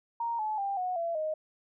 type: tone with pitch steps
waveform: sine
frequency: 932.3 / 859.9 / 793.1 / 731.5 / 674.6 / 622.2 Hz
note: A#5 / A5 / G5 / F#5 / E5 / D#5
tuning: 0 / -40 / +20 / -20 / +40 / 0 cents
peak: -29 dBFS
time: 0.2-1.34 s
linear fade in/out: 5 ms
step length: 190 ms
effects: none